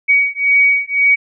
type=beating tone pair; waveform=sine; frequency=2255 / 2256.9 Hz; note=C#7 / C#7; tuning=+29 / +31 cents; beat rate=1.9 Hz; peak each=-13 dBFS; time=0.08-1.16 s; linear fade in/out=20 ms; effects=none